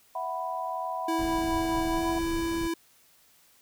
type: chord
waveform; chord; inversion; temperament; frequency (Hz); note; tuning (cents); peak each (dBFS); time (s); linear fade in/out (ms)
sine; E suspended second; none; just; 659.3 / 741.7 / 988.9; E5 / F#5 / B5; 0 / +4 / +2; -36 / -34 / -33; 0.15-2.19; 5
type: tone with pitch glide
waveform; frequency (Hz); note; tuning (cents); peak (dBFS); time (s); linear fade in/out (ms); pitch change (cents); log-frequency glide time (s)
square; 328 to 332.4; E4 to E4; -9 to +15; -28; 1.08-2.74; 5; +24; 1.9-2.03
type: noise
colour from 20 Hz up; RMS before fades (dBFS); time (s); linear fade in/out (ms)
brown; -37; 1.18-2.68; 10
effects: white hiss -61 dBFS RMS until 3.61 s